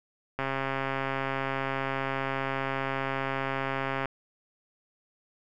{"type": "click train", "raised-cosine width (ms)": 0.5, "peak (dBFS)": -15, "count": 496, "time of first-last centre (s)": [0.39, 4.057], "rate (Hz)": 135, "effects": []}